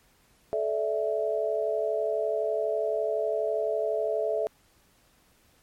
sine chord, A suspended fourth, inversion none, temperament equal with one note detuned, 433.9 / 587.3 / 659.3 Hz, A4 / D5 / E5, -24 / 0 / 0 cents, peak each -29 / -31 / -28 dBFS, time 0.53-4.47 s, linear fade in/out 0 ms, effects pink hiss -63 dBFS RMS until 5.62 s + MP3 64 kbps

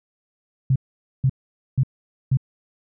sine tone bursts, 132.2 Hz, C3, 18 cents sharp, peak -14 dBFS, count 4, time 0.7-2.372 s, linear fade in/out 5 ms, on 58 ms, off 480 ms, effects none

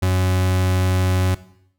40% pulse tone, 92.5 Hz, F#2, in tune, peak -15 dBFS, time 0.02-1.35 s, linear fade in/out 10 ms, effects noise-tail reverb RT60 0.7 s tail -17 dB re dry

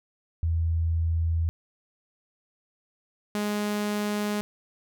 sine / sawtooth tone pair in turn, 82.41 / 208 Hz, E2 / G#3, 0 / +3 cents, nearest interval octave + major third, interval 1603 cents, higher second, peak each -22 dBFS, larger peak neither, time 0.43-1.49 / 3.35-4.41 s, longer neither, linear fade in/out 0 ms, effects none

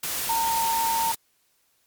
sine tone in noise, 913 Hz, A#5, 36 cents flat, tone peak -22 dBFS, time 0.29-1.12 s, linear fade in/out 5 ms, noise white, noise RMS -29 dBFS, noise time 0.03-1.15 s, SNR +4 dB, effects white hiss -67 dBFS RMS until 1.86 s + MP3 96 kbps

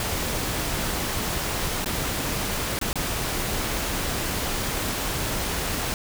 pink noise with dropouts, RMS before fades -27 dBFS, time 0-5.94 s, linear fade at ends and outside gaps 1 ms, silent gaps 1.845-1.859 / 2.79-2.813 / 2.93-2.956 s, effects none

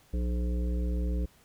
harmonic tone with a mistuned harmonic, 60.5 Hz, B1, 35 cents flat, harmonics 1 / 3 / 5 / 7 / 9, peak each -27 / -37 / -41 / -44 / -46 dBFS, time 0.13-1.26 s, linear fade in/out 10 ms, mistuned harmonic 9, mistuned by -70 cents, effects pink hiss -61 dBFS RMS until 1.44 s

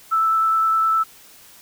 sine tone with vibrato, 1318.5 Hz, E6, in tune, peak -15 dBFS, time 0.11-1.04 s, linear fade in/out 20 ms, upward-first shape sine, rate 9.7 Hz, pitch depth 8 cents each way, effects white hiss -47 dBFS RMS until 1.61 s

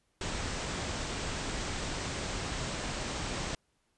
pink low-pass noise, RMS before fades -36 dBFS, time 0.21-3.55 s, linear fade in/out 2 ms, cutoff 8500 Hz, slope 96 dB/octave, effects pink hiss -75 dBFS RMS until 3.97 s + resampled to 24000 Hz

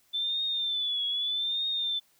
sine tone with vibrato, 3520 Hz, A7, in tune, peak -27 dBFS, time 0.13-2 s, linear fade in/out 20 ms, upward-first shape triangle, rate 0.81 Hz, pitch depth 95 cents each way, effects white hiss -66 dBFS RMS until 2.19 s

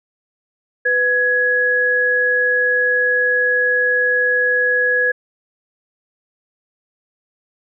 sine tone pair together, 497.6 / 1673.7 Hz, B4 / G#6, +13 / +13 cents, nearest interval octave + major sixth, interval 2100 cents, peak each -20 / -14 dBFS, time 0.85-5.12 s, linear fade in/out 10 ms, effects none

